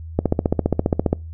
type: click train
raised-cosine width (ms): 2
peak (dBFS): -3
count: 15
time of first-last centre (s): 0.19-1.13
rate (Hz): 14.9
effects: noise-tail reverb RT60 0.3 s tail -26 dB re dry + added 81 Hz sine -31 dBFS peak until 1.33 s